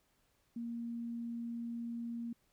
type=tone; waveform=sine; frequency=234.1 Hz; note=A#3; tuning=8 cents sharp; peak=-38 dBFS; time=0.56-2.33 s; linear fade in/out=5 ms; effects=pink hiss -75 dBFS RMS until 2.52 s